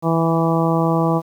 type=harmonic tone with a mistuned harmonic; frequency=164.81 Hz; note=E3; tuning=in tune; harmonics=1 / 2 / 3 / 4 / 5 / 6 / 7; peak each=-18 / -21 / -23 / -24 / -25 / -26 / -26 dBFS; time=0.02-1.22 s; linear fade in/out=50 ms; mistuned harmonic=1; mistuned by=-15 cents; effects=8-bit